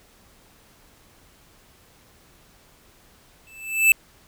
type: tone with exponential growth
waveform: square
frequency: 2637 Hz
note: E7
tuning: in tune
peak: -10 dBFS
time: 3.47-3.92 s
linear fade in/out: 1 ms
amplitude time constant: 96 ms
effects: pink hiss -55 dBFS RMS until 4.27 s